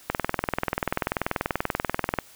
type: click train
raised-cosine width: 0.5 ms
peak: -8 dBFS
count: 44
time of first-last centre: 0.1-2.187 s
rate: 20.6 Hz
effects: white hiss -51 dBFS RMS until 2.35 s